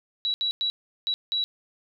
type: tone bursts at uneven times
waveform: sine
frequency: 3907 Hz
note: B7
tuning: 19 cents flat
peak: -23 dBFS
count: 5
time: 0.25-0.34 / 0.41-0.51 / 0.61-0.7 / 1.07-1.14 / 1.32-1.44 s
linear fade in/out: 0 ms
effects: none